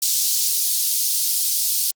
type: high-pass noise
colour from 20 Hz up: pink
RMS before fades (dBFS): -20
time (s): 0.02-1.91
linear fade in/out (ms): 5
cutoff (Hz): 4600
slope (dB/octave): 24
effects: Opus 48 kbps